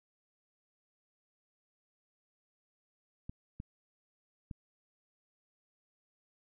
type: clicks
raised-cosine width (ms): 5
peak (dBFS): -29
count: 3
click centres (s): 3.295 / 3.601 / 4.512
effects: none